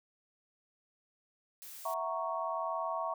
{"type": "noise", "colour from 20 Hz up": "blue", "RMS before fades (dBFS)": -48, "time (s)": [1.62, 1.94], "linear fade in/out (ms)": 0}
{"type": "chord", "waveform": "sine", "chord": "F# dominant seventh", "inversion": "third", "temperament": "equal", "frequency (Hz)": [659.3, 740, 932.3, 1108.7], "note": ["E5", "F#5", "A#5", "C#6"], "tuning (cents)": [0, 0, 0, 0], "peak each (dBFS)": [-37, -42, -39, -37], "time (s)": [1.85, 3.14], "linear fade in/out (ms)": 5}
{"effects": []}